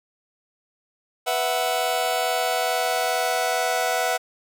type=chord; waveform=sawtooth; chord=B suspended fourth; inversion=none; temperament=just; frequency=493.9 / 658.5 / 740.8 Hz; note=B4 / E5 / F#5; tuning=0 / -2 / +2 cents; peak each=-24 / -22 / -20 dBFS; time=1.26-4.18 s; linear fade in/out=20 ms; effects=none